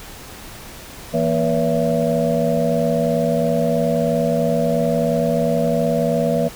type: tone cluster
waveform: sine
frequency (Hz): 165.3 / 236.5 / 486 / 569 / 668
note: E3 / A#3 / B4 / C#5 / E5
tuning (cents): +5 / +25 / -28 / +45 / +23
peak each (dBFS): -22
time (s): 1.13-6.49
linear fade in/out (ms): 20
effects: pink hiss -37 dBFS RMS until 6.55 s